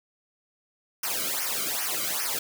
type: noise with flanger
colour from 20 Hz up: white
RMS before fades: -29 dBFS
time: 1.03-2.39 s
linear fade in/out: 5 ms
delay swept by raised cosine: 0.25 to 1.15 ms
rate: 2.5 Hz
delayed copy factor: -0.95
effects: none